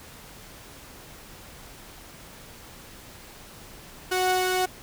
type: tone pair together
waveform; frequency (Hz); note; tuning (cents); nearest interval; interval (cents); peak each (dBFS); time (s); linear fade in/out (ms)
sawtooth; 369.5 / 736.4; F#4 / F#5; -2 / -8; octave; 1194; -21; 4.11-4.66; 10
effects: pink hiss -46 dBFS RMS until 4.82 s